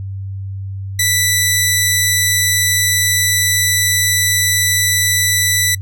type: tone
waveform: 10% pulse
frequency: 1975.5 Hz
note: B6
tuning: in tune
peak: -3 dBFS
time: 0.99-5.75 s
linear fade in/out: 5 ms
effects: noise-tail reverb RT60 0.1 s tail -26 dB re dry + added 97 Hz sine -22 dBFS peak until 5.81 s